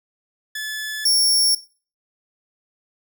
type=tone pair in turn; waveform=sawtooth; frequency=1726 / 5480 Hz; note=A6 / F8; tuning=-34 / -34 cents; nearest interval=octave + minor sixth; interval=2000 cents; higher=second; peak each=-22 / -12 dBFS; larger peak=second; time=0.55-1.05 / 1.05-1.55 s; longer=neither; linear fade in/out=5 ms; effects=noise-tail reverb RT60 0.4 s tail -20 dB re dry